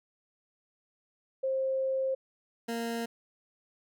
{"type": "tone pair in turn", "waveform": ["sine", "20% pulse"], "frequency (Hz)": [530, 231.8], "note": ["C5", "A#3"], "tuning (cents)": [22, -10], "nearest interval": "octave + major second", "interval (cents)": 1432, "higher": "first", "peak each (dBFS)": -27, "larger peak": "neither", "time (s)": [[1.43, 2.15], [2.68, 3.06]], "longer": "first", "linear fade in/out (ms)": 10, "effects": []}